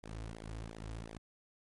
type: tone with flanger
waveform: sawtooth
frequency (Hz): 55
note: A1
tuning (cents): 0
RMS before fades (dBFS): -45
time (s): 0.03-1.18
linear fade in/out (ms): 5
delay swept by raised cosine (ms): 0.7 to 5.3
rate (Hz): 2.8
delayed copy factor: -0.9
effects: MP3 48 kbps